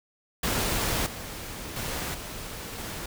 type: noise with level steps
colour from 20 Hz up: pink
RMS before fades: -27 / -38 / -32 / -38 / -36 dBFS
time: 0.43-3.06 s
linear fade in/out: 5 ms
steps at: 1.06 / 1.76 / 2.14 / 2.78 s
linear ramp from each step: 5 ms
effects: none